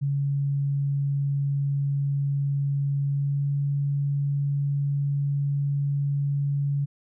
sine tone with pitch glide, 140.4 to 141.54 Hz, C#3 to C#3, +22 to +36 cents, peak -22 dBFS, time 0.01-6.86 s, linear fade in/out 20 ms, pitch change +14 cents, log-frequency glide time 3.05-3.52 s, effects none

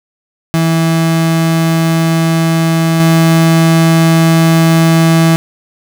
35% pulse tone with level steps, 163.7 Hz, E3, 12 cents flat, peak -7 / -4 dBFS, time 0.54-5.36 s, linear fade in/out 0 ms, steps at 3 s, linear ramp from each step 2 ms, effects none

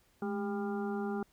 harmonic tone with a mistuned harmonic, 200 Hz, G3, 35 cents sharp, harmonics 1 / 2 / 4 / 5 / 6 / 7, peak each -35 / -37 / -42 / -54 / -49 / -47 dBFS, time 0.22-1.23 s, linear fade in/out 2 ms, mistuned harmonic 1, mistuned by +86 cents, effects pink hiss -69 dBFS RMS until 1.32 s

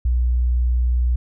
sine tone, 61 Hz, B1, 21 cents flat, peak -15 dBFS, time 0.05-1.16 s, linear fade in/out 5 ms, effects none

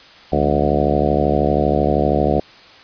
harmonic tone with a mistuned harmonic, 72.8 Hz, D2, 15 cents flat, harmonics 1 / 2 / 3 / 4 / 5 / 6 / 7 / 8 / 9 / 10, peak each -23 / -23 / -23 / -23 / -23 / -23 / -23 / -23 / -23 / -23 dBFS, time 0.32-2.4 s, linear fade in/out 5 ms, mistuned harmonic 2, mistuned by +120 cents, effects white hiss -43 dBFS RMS until 2.83 s + resampled to 11025 Hz

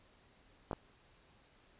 clicks, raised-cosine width 1 ms, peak -23 dBFS, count 2, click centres 0.712 / 0.731 s, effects pink hiss -66 dBFS RMS until 1.79 s + resampled to 8000 Hz

